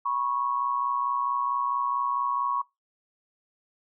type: tone pair together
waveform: sine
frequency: 979 / 1103.5 Hz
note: B5 / C#6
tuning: -15 / -8 cents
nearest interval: major second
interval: 207 cents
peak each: -30 / -26 dBFS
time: 0.05-2.62 s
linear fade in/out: 10 ms
effects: noise-tail reverb RT60 0.2 s tail -22 dB re dry